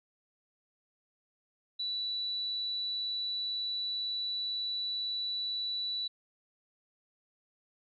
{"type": "tone", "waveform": "sine", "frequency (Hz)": 3951, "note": "B7", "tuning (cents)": 0, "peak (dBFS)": -32, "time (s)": [1.79, 6.08], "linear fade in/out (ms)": 10, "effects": []}